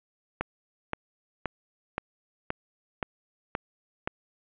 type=click train; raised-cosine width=0.5 ms; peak=-13 dBFS; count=8; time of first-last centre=0.41-4.075 s; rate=1.91 Hz; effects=resampled to 8000 Hz + 8-bit